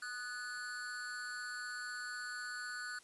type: tone with amplitude modulation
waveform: square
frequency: 1480 Hz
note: F#6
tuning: in tune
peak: -38 dBFS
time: 0.02-2.99 s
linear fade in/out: 5 ms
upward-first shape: sine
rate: 244 Hz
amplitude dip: 85%
effects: white hiss -63 dBFS RMS until 3.03 s + resampled to 24000 Hz